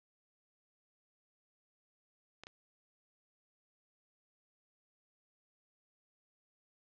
clicks, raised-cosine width 0.2 ms, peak -30 dBFS, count 2, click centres 2.436 / 2.469 s, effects low-pass 5000 Hz 12 dB/octave

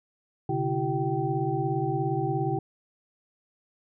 sine tone cluster, 128.1 / 145.2 / 334.2 / 385.2 / 775 Hz, C3 / D3 / E4 / G4 / G5, -36 / -19 / +24 / -30 / -20 cents, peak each -31 dBFS, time 0.49-2.59 s, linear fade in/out 5 ms, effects none

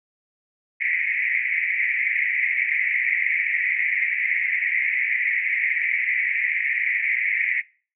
white band-pass noise, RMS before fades -23 dBFS, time 0.8-7.62 s, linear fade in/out 20 ms, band 1900 to 2300 Hz, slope 96 dB/octave, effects noise-tail reverb RT60 0.4 s tail -22 dB re dry

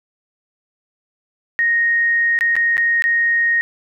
sine tone with dropouts, 1864.7 Hz, A#6, in tune, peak -13 dBFS, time 1.59-3.61 s, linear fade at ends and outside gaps 0 ms, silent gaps 2.389-2.409 / 2.555-2.565 / 2.769-2.779 / 3.022-3.04 s, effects none

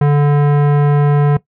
sine tone with tanh clipping, 145.3 Hz, D3, 18 cents flat, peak -10 dBFS, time 0.01-1.37 s, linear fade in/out 5 ms, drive 18 dB, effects noise-tail reverb RT60 0.1 s tail -18 dB re dry

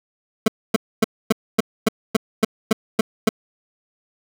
25% pulse tone bursts, 220 Hz, A3, in tune, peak -8 dBFS, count 11, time 0.46-3.291 s, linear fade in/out 5 ms, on 21 ms, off 260 ms, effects none

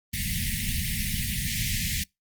pink band-stop noise, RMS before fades -28 dBFS, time 0.13-2.04 s, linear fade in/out 10 ms, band 230 to 1800 Hz, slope 96 dB/octave, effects noise-tail reverb RT60 0.2 s tail -26 dB re dry + Opus 32 kbps

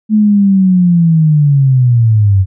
sine linear sweep, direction down, 217.4 to 92.5 Hz, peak -5 dBFS, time 0.09-2.46 s, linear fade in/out 50 ms, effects none

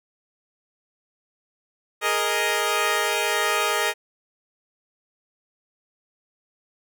10% pulse chord, Ab suspended second, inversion none, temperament equal, 415.3 / 466.2 / 622.3 Hz, Ab4 / Bb4 / Eb5, 0 / 0 / 0 cents, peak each -17 dBFS, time 2.01-3.94 s, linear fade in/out 50 ms, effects none

